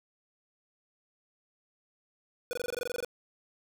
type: tone bursts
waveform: square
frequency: 490 Hz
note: B4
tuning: 14 cents flat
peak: -32 dBFS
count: 13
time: 2.51-3.047 s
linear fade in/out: 0 ms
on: 21 ms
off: 22 ms
effects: none